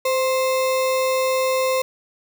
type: tone with sample-and-hold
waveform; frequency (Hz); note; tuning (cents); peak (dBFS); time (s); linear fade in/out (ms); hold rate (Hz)
sine; 519; C5; -14; -17; 0.05-1.82; 5; 1575
effects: none